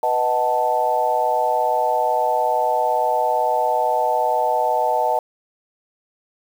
sine chord, B dominant seventh, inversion none, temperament equal, 493.9 / 622.3 / 740 / 880 Hz, B4 / D#5 / F#5 / A5, 0 / 0 / 0 / 0 cents, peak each -25 / -22 / -22 / -20 dBFS, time 0.03-5.19 s, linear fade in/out 2 ms, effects 7-bit

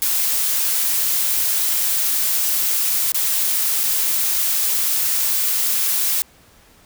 blue noise with dropouts, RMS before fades -19 dBFS, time 0.02-6.22 s, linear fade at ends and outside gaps 0 ms, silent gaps 3.119-3.145 / 3.833-3.837 s, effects pink hiss -51 dBFS RMS until 6.85 s

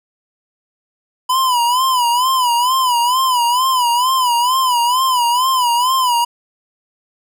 square tone with vibrato, 997 Hz, B5, 16 cents sharp, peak -13 dBFS, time 1.29-6.25 s, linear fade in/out 10 ms, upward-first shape sine, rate 2.2 Hz, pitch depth 100 cents each way, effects none

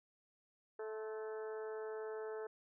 harmonic tone with a mistuned harmonic, 218 Hz, A3, 16 cents flat, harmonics 2 / 3 / 4 / 5 / 6 / 7 / 8, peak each -42 / -53 / -54 / -60 / -57 / -58 / -61 dBFS, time 0.79-2.47 s, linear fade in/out 5 ms, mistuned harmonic 5, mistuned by -40 cents, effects none

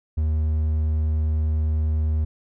triangle tone, 77.5 Hz, D#2, 6 cents flat, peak -17 dBFS, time 0.17-2.25 s, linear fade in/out 10 ms, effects none

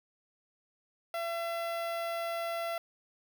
sawtooth tone with notch filter, 675 Hz, E5, 41 cents sharp, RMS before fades -35 dBFS, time 1.14-2.78 s, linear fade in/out 2 ms, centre 7600 Hz, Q 0.61, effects none

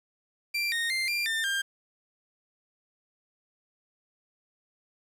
30% pulse tone with pitch steps, 2362 / 1852 / 2094 / 2382 / 1798 / 1596 Hz, D7 / A#6 / C7 / D7 / A6 / G6, +9 / -12 / +1 / +24 / +37 / +31 cents, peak -24 dBFS, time 0.54-1.62 s, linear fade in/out 10 ms, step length 180 ms, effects low-pass 12000 Hz 12 dB/octave + 9-bit

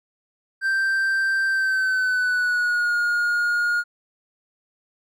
triangle tone with pitch glide, 1568 to 1429.6 Hz, G6 to F6, 0 to +40 cents, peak -17 dBFS, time 0.61-3.84 s, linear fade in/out 50 ms, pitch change -160 cents, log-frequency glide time 1.48-2.95 s, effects none

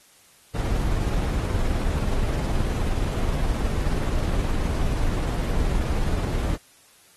brown noise with tremolo, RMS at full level -22 dBFS, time 0.54-6.57 s, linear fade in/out 20 ms, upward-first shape triangle, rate 19 Hz, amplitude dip 30%, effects white hiss -55 dBFS RMS until 7.16 s + AAC 32 kbps

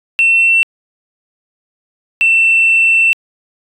sine tone pair in turn, 2699 / 2684 Hz, E7 / E7, +40 / +31 cents, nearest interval unison, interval 9 cents, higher first, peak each -6 dBFS, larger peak neither, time 0.19-0.63 / 2.21-3.13 s, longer second, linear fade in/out 0 ms, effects tanh soft clip ceiling -3 dBFS

